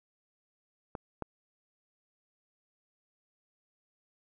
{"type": "clicks", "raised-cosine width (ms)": 1, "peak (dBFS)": [-23, -21], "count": 2, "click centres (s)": [0.952, 1.223], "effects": []}